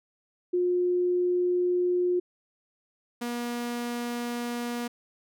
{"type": "tone pair in turn", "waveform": ["sine", "sawtooth"], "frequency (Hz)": [357.4, 239.6], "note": ["F4", "A#3"], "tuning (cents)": [40, 48], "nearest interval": "perfect fifth", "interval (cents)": 692, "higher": "first", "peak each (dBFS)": [-22, -26], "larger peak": "first", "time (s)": [[0.53, 2.2], [3.21, 4.88]], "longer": "neither", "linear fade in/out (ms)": 10, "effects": []}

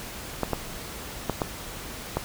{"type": "clicks", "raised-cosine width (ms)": 1, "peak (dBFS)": -10, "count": 5, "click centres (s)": [0.433, 0.533, 1.297, 1.418, 2.17], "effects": ["pink hiss -38 dBFS RMS until 2.24 s"]}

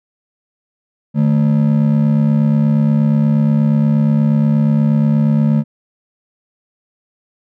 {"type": "ring-modulated tone", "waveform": "triangle", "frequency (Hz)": 185, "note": "F#3", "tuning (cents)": 0, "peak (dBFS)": -5, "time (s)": [1.14, 5.64], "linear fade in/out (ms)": 50, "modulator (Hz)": 34.2, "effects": []}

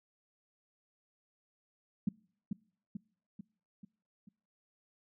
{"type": "tone with echo", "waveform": "sine", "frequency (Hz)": 201, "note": "G3", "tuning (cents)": 44, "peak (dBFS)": -26, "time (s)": [2.07, 2.09], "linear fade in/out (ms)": 5, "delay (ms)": 440, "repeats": 5, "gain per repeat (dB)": -5, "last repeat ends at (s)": 4.29, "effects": ["noise-tail reverb RT60 0.6 s tail -26 dB re dry"]}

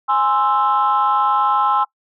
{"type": "chord", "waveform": "sine", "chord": "Ab augmented", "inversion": "none", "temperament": "equal", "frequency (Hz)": [830.6, 1046.5, 1318.5], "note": ["Ab5", "C6", "E6"], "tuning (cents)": [0, 0, 0], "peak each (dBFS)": -17, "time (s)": [0.08, 1.85], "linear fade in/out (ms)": 20, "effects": ["noise-tail reverb RT60 0.1 s tail -22 dB re dry", "tanh soft clip ceiling -7 dBFS"]}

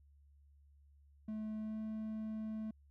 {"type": "tone with pitch glide", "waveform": "triangle", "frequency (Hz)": [216.1, 217.9], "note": ["A3", "A3"], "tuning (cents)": [-31, -17], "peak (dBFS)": -37, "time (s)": [1.28, 2.71], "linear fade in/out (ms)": 5, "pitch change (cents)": 14, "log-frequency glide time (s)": [1.59, 1.79], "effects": ["added 71 Hz sine -62 dBFS peak until 2.9 s"]}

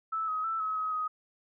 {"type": "tone with pitch steps", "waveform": "sine", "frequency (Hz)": [1312, 1265, 1325, 1281, 1270, 1255], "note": ["E6", "D#6", "E6", "E6", "D#6", "D#6"], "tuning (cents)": [-9, 28, 9, -50, 35, 15], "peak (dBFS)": -29, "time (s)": [0.12, 1.08], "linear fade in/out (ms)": 10, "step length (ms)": 160, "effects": []}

